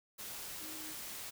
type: tone in noise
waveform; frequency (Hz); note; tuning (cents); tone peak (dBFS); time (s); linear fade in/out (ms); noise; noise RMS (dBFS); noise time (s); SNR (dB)
sine; 311.8; D#4; +4; -51; 0.6-0.94; 20; white; -45; 0.18-1.31; -9
effects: none